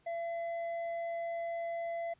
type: tone with hard clipping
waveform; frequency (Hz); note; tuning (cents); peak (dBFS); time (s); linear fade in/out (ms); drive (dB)
sine; 676; E5; +43; -36; 0.06-2.14; 10; 5
effects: pink hiss -70 dBFS RMS until 2.19 s + resampled to 8000 Hz